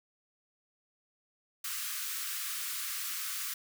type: high-pass noise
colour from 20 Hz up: white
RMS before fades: -37 dBFS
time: 1.64-3.54 s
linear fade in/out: 5 ms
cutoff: 1100 Hz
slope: 96 dB/octave
effects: none